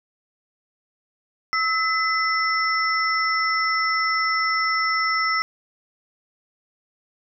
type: tone cluster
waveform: sine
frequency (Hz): 1299 / 2018 / 5370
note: E6 / B6 / E8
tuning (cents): -26 / +37 / +31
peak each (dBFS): -22 / -23 / -27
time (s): 1.53-5.42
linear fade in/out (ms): 0
effects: none